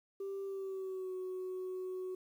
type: tone with pitch glide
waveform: sine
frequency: 392 to 370.6 Hz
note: G4 to F#4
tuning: 0 to +3 cents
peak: -36 dBFS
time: 0.2-2.15 s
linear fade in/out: 5 ms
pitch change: -97 cents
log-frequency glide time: 0.45-1.14 s
effects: tanh soft clip ceiling -36 dBFS + 11-bit